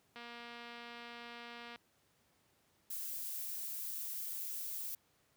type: click train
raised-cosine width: 0.3 ms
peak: -34 dBFS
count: 380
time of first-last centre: 0.16-1.759 s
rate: 237 Hz
type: noise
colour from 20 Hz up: violet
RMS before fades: -42 dBFS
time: 2.9-4.95 s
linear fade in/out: 5 ms
effects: pink hiss -73 dBFS RMS until 5.36 s + high-pass 80 Hz 12 dB/octave